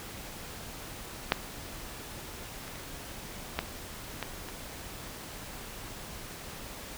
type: clicks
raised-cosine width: 0.3 ms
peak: -6 / -28 / -28 / -12 / -16 / -26 dBFS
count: 6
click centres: 1.321 / 2.679 / 2.757 / 3.59 / 4.227 / 4.487 s
effects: pink hiss -43 dBFS RMS until 6.97 s